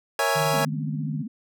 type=chord; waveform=25% pulse; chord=A# half-diminished seventh; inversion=none; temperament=equal; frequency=466.2 / 554.4 / 659.3 / 830.6 Hz; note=A#4 / C#5 / E5 / G#5; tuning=0 / 0 / 0 / 0 cents; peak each=-25 / -22 / -24 / -22 dBFS; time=0.19-0.65 s; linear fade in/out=2 ms
type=tone with tremolo; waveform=sine; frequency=152.2 Hz; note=D#3; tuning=38 cents flat; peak=-25 dBFS; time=0.35-1.23 s; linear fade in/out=20 ms; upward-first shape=sine; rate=19 Hz; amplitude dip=40%
type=tone with vibrato; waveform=sine; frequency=230 Hz; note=A#3; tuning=23 cents flat; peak=-30 dBFS; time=0.53-1.28 s; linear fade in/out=10 ms; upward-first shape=sine; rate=15 Hz; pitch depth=230 cents each way
effects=none